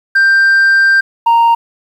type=tone pair in turn; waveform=sine; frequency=1575 / 928.8 Hz; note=G6 / A#5; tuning=+8 / -7 cents; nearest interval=major sixth; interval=915 cents; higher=first; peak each=-3 dBFS; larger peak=neither; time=0.15-1.01 / 1.26-1.55 s; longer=first; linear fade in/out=10 ms; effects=tanh soft clip ceiling -5 dBFS + 7-bit